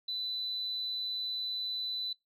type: tone with amplitude modulation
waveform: sine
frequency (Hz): 3995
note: B7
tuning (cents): +19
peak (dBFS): -31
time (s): 0.08-2.13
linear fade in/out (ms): 5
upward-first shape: sine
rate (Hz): 198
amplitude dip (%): 30
effects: noise-tail reverb RT60 0.2 s tail -24 dB re dry + tanh soft clip ceiling -27 dBFS